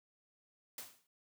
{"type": "noise with exponential decay", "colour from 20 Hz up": "white", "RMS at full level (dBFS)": -43, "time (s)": [0.78, 1.07], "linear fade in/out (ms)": 2, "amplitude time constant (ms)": 62, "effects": ["noise-tail reverb RT60 0.1 s tail -23 dB re dry", "high-pass 100 Hz 12 dB/octave"]}